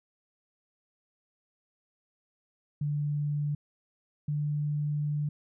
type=tone pair in turn; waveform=sine; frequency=146.83 / 147.94 Hz; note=D3 / D3; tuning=0 / +13 cents; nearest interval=unison; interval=13 cents; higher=second; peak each=-27 dBFS; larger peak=neither; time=2.81-3.55 / 4.28-5.29 s; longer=second; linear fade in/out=5 ms; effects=none